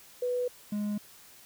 sine / triangle tone pair in turn, 493.9 / 207.7 Hz, B4 / G#3, 0 / 0 cents, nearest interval octave + minor third, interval 1500 cents, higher first, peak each -27 dBFS, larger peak neither, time 0.22-0.48 / 0.72-0.98 s, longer neither, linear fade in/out 5 ms, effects white hiss -54 dBFS RMS until 1.45 s

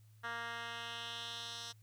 10% pulse tone with band-pass filter sweep, 233.3 Hz, A#3, 2 cents sharp, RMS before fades -44 dBFS, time 0.23-1.73 s, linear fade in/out 20 ms, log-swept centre 1700 to 4800 Hz, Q 2.1, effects added 108 Hz sine -59 dBFS peak until 1.82 s + white hiss -74 dBFS RMS until 1.82 s

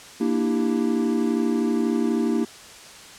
triangle chord, E half-diminished seventh, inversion second, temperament equal with one note detuned, 233.1 / 297.2 / 329.6 / 392 Hz, Bb3 / D4 / E4 / G4, 0 / +21 / 0 / 0 cents, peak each -21 / -24 / -24 / -26 dBFS, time 0.2-2.45 s, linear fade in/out 10 ms, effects white hiss -43 dBFS RMS until 3.18 s + low-pass 8000 Hz 12 dB/octave

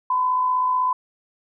sine tone with amplitude modulation, 1010 Hz, B5, 39 cents sharp, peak -16 dBFS, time 0.1-0.93 s, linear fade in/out 5 ms, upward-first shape sine, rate 56 Hz, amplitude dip 35%, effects none

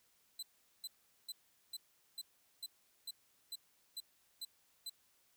sawtooth tone bursts, 4034 Hz, B7, 36 cents sharp, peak -39 dBFS, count 11, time 0.39-4.897 s, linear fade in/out 5 ms, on 37 ms, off 410 ms, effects white hiss -73 dBFS RMS until 5.36 s

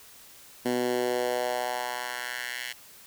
10% pulse tone with high-pass filter sweep, 123.47 Hz, B2, in tune, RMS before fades -30 dBFS, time 0.65-2.73 s, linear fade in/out 10 ms, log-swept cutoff 250 to 2300 Hz, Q 2, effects white hiss -51 dBFS RMS until 3.06 s

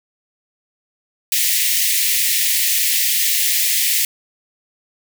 white high-pass noise, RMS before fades -17 dBFS, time 1.32-4.05 s, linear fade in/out 2 ms, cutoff 1800 Hz, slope 96 dB/octave, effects none

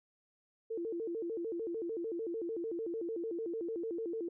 sine tone with vibrato, 392 Hz, G4, in tune, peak -35 dBFS, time 0.7-4.29 s, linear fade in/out 10 ms, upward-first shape square, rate 6.7 Hz, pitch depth 240 cents each way, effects none

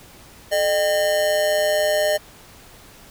square tone with amplitude modulation, 608 Hz, D#5, 40 cents flat, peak -15 dBFS, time 0.51-2.18 s, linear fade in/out 20 ms, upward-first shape sine, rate 176 Hz, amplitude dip 60%, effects pink hiss -46 dBFS RMS until 3.1 s

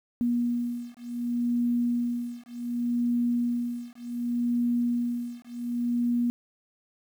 sine beating tone pair, 239.7 / 240.37 Hz, A#3 / B3, +48 / -47 cents, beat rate 0.67 Hz, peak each -28 dBFS, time 0.21-6.3 s, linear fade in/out 0 ms, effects 9-bit

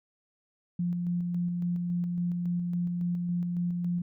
sine tone with tremolo, 175 Hz, F3, 4 cents sharp, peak -26 dBFS, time 0.79-4.02 s, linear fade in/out 5 ms, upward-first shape square, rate 3.6 Hz, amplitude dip 25%, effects none

